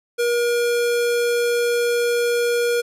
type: tone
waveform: square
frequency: 476.8 Hz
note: A#4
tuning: 39 cents sharp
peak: -18 dBFS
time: 0.18-2.82 s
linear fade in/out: 20 ms
effects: resampled to 32000 Hz